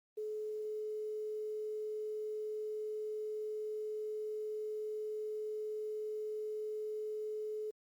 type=tone with quantisation; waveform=sine; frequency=428.3 Hz; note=A4; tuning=47 cents flat; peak=-37 dBFS; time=0.17-7.71 s; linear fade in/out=10 ms; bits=11; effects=Opus 32 kbps